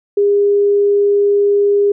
sine tone, 405.9 Hz, G#4, 40 cents flat, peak -9 dBFS, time 0.17-1.92 s, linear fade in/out 5 ms, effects none

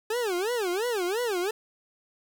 40% pulse tone with vibrato, 415.3 Hz, G#4, in tune, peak -25 dBFS, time 0.1-1.51 s, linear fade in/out 5 ms, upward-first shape sine, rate 2.9 Hz, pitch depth 300 cents each way, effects 9-bit

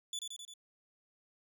25% pulse tone with echo, 3466 Hz, A7, 27 cents flat, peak -33 dBFS, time 0.13-0.19 s, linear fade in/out 2 ms, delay 87 ms, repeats 4, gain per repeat -3 dB, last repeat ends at 0.538 s, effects none

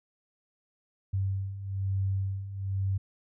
sine beating tone pair, 96.1 / 97.2 Hz, G2 / G2, -34 / -14 cents, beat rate 1.1 Hz, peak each -34 / -29 dBFS, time 1.13-2.98 s, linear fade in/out 10 ms, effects none

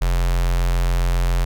square tone with notch filter, 43.65 Hz, F1, in tune, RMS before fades -18 dBFS, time 0.01-1.45 s, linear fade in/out 10 ms, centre 270 Hz, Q 0.9, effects none

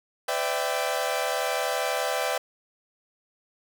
sawtooth chord, E minor seventh, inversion second, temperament equal with one note detuned, 506.6 / 587.3 / 659.3 / 784 Hz, B4 / D5 / E5 / G5, +44 / 0 / 0 / 0 cents, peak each -27 dBFS, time 0.28-2.38 s, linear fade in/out 5 ms, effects none

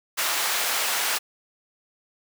pink high-pass noise, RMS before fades -25 dBFS, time 0.17-1.19 s, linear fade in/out 20 ms, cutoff 950 Hz, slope 12 dB/octave, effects none

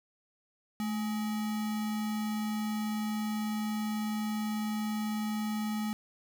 sine tone with sample-and-hold, 215.9 Hz, A3, 33 cents flat, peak -30 dBFS, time 0.8-5.93 s, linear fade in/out 0 ms, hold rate 1050 Hz, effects none

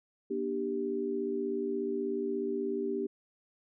sine tone cluster, 240.4 / 297 / 391.8 Hz, B3 / D4 / G4, -46 / +20 / -1 cents, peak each -37 / -37 / -32 dBFS, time 0.3-3.07 s, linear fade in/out 10 ms, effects none

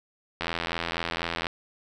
click train, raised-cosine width 0.3 ms, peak -12 dBFS, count 90, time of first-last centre 0.41-1.468 s, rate 84.1 Hz, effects none

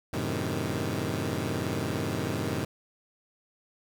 15% pulse chord, F# diminished seventh, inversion none, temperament equal, 92.5 / 110 / 130.81 / 155.56 Hz, F#2 / A2 / C3 / Eb3, 0 / 0 / 0 / 0 cents, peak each -28 dBFS, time 0.13-2.65 s, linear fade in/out 5 ms, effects none

